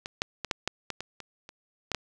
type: clicks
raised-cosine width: 0.2 ms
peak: -18 / -9 / -15 / -9 / -10 / -15 / -18 / -24 / -27 / -13 / -11 dBFS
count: 11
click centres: 0.059 / 0.219 / 0.447 / 0.512 / 0.676 / 0.903 / 1.006 / 1.203 / 1.491 / 1.917 / 1.947 s
effects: none